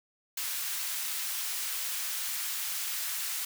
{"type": "high-pass noise", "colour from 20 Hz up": "white", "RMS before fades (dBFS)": -34, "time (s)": [0.37, 3.45], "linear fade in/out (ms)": 5, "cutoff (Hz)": 1300, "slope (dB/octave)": 12, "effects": []}